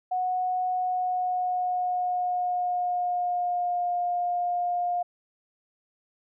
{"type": "tone with pitch glide", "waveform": "sine", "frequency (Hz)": [734, 708.2], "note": ["F#5", "F5"], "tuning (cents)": [-14, 24], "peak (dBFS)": -24, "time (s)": [0.11, 5.03], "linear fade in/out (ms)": 10, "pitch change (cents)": -62, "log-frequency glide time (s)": [0.69, 3.92], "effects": []}